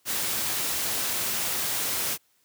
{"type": "noise", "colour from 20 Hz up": "white", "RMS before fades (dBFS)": -28, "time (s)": [0.05, 2.18], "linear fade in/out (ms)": 50, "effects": ["white hiss -67 dBFS RMS until 2.44 s", "high-pass 60 Hz 12 dB/octave"]}